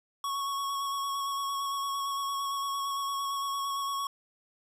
square tone with vibrato, 1108 Hz, C#6, 1 cent flat, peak -31 dBFS, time 0.24-4.07 s, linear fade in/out 2 ms, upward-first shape square, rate 8.8 Hz, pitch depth 15 cents each way, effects resampled to 32000 Hz

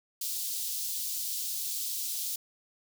white high-pass noise, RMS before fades -34 dBFS, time 0.21-2.36 s, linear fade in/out 5 ms, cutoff 3700 Hz, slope 24 dB/octave, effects none

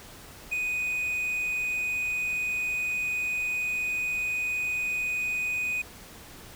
triangle tone with ADSR envelope, 2489 Hz, D#7, in tune, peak -22 dBFS, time 0.51-5.82 s, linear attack 22 ms, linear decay 5 ms, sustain -3 dB, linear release 6 ms, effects pink hiss -47 dBFS RMS until 6.55 s

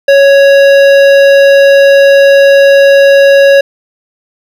triangle tone with hard clipping, 555 Hz, C#5, 2 cents sharp, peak -3 dBFS, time 0.08-3.61 s, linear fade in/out 5 ms, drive 17 dB, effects none

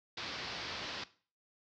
white low-pass noise, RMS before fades -42 dBFS, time 0.17-1.04 s, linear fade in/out 5 ms, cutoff 5100 Hz, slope 48 dB/octave, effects noise-tail reverb RT60 0.4 s tail -17 dB re dry + high-pass 60 Hz 12 dB/octave

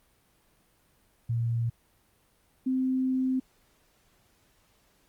sine tone pair in turn, 116.54 / 259.6 Hz, A#2 / C4, 0 / -13 cents, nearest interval octave + major second, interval 1387 cents, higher second, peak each -25 / -24 dBFS, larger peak second, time 1.29-1.7 / 2.66-3.4 s, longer second, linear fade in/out 10 ms, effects pink hiss -66 dBFS RMS until 5.08 s + Opus 32 kbps

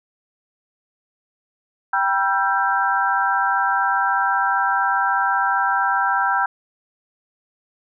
sine tone cluster, 784 / 969 / 1346 / 1571 Hz, G5 / B5 / E6 / G6, 0 / -33 / +36 / +3 cents, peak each -22 dBFS, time 1.93-6.46 s, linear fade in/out 5 ms, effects none

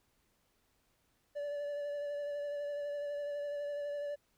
triangle tone with vibrato, 579 Hz, D5, 25 cents flat, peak -34 dBFS, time 1.35-4.16 s, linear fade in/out 20 ms, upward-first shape sine, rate 12 Hz, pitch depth 18 cents each way, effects pink hiss -75 dBFS RMS until 4.37 s

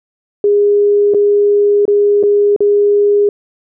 sine tone with dropouts, 409.7 Hz, G#4, 24 cents flat, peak -7 dBFS, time 0.44-3.29 s, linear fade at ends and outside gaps 2 ms, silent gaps 1.138-1.145 / 1.854-1.879 / 2.229-2.235 / 2.563-2.605 s, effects none

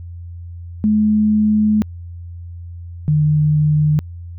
sine tone pair in turn, 213 / 150.97 Hz, G#3 / D3, +44 / +48 cents, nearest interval tritone, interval 596 cents, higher first, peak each -11 dBFS, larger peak neither, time 0.84-1.82 / 3.08-3.99 s, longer first, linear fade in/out 0 ms, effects added 86 Hz sine -29 dBFS peak until 4.38 s

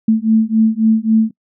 sine beating tone pair, 219.3 / 223 Hz, A3 / A3, -6 / +23 cents, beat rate 3.7 Hz, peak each -13 dBFS, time 0.08-1.31 s, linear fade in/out 5 ms, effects noise-tail reverb RT60 0.1 s tail -25 dB re dry

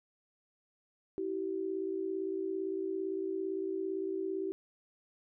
sine tone pair together, 325.6 / 383.3 Hz, E4 / G4, -21 / -39 cents, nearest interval minor third, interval 282 cents, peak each -38 / -34 dBFS, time 1.18-4.52 s, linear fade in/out 0 ms, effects none

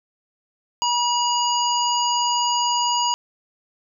harmonic tone, 963 Hz, B5, 44 cents flat, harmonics 1 / 3 / 5 / 7, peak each -20 / -25 / -27 / -28 dBFS, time 0.82-3.14 s, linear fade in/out 0 ms, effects none

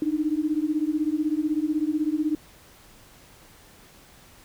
sine beating tone pair, 298.4 / 314.4 Hz, D4 / D#4, +28 / +18 cents, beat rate 16 Hz, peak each -25 dBFS, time 0.02-2.35 s, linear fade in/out 2 ms, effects pink hiss -52 dBFS RMS until 4.44 s

